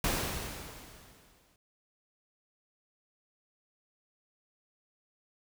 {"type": "noise with exponential decay", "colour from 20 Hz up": "pink", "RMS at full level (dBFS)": -29, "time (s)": [0.04, 1.56], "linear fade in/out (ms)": 2, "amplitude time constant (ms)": 330, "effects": []}